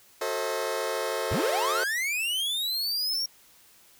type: chord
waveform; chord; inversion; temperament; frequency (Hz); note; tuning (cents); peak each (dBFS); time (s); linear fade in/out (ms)
sawtooth; F# diminished seventh; none; just; 370 / 444 / 532.8 / 639.4; F#4 / A4 / C5 / Eb5; 0 / +16 / +31 / +47; -33 / -28 / -28 / -30; 0.21-1.84; 5
type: linear sweep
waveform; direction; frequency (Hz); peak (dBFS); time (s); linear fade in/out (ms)
45% pulse; up; 53.7 to 5610; -26; 1.31-3.26; 5
effects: white hiss -57 dBFS RMS until 3.99 s